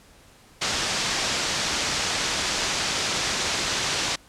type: low-pass noise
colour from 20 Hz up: white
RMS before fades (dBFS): -26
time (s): 0.61-4.16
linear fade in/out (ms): 10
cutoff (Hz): 6600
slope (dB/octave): 24
effects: pink hiss -53 dBFS RMS until 4.28 s + low-pass 11000 Hz 12 dB/octave